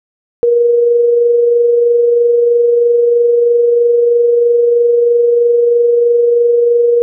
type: tone with amplitude modulation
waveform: sine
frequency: 475.1 Hz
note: A#4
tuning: 33 cents sharp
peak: -5 dBFS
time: 0.43-7.02 s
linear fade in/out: 0 ms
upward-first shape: sine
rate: 23.1 Hz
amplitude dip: 35%
effects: none